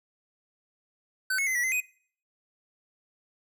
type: tone with pitch steps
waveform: square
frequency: 1523 / 2191 / 2050 / 1939 / 2059 / 2500 Hz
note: F#6 / C#7 / C7 / B6 / C7 / D#7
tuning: +50 / -21 / -36 / -32 / -28 / +8 cents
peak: -26 dBFS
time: 1.3-1.804 s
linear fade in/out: 5 ms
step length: 84 ms
effects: noise-tail reverb RT60 0.5 s tail -20 dB re dry